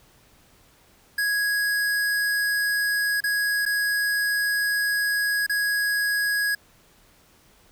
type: tone with dropouts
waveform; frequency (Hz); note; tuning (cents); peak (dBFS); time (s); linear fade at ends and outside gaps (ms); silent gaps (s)
square; 1661.2; G#6; 0; -22; 1.18-6.55; 5; 3.205-3.238 / 3.654-3.661 / 5.465-5.495
effects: pink hiss -57 dBFS RMS until 7.71 s